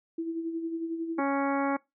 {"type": "tone with tremolo", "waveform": "sine", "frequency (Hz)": 329.6, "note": "E4", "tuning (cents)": 0, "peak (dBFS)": -28, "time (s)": [0.18, 1.2], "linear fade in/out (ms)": 5, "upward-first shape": "sine", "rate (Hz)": 11, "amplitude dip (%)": 50}
{"type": "harmonic tone", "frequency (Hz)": 277.5, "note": "C#4", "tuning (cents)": 2, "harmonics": [1, 2, 3, 4, 5, 6, 7, 8], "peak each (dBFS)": [-28, -32, -32, -34, -37, -42, -45, -42], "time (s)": [1.18, 1.77], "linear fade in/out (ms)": 10}
{"effects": ["noise-tail reverb RT60 0.2 s tail -22 dB re dry"]}